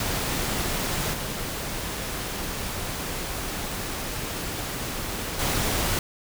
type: noise with level steps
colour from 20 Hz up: pink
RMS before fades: -27 / -31 / -25 dBFS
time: 0-5.99 s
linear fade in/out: 2 ms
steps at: 1.13 / 5.39 s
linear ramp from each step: 5 ms
effects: none